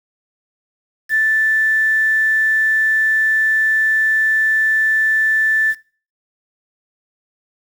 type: tone with quantisation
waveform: sine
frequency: 1760 Hz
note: A6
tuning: in tune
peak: -12 dBFS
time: 1.09-5.75 s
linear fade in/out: 50 ms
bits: 6
effects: noise-tail reverb RT60 0.4 s tail -20 dB re dry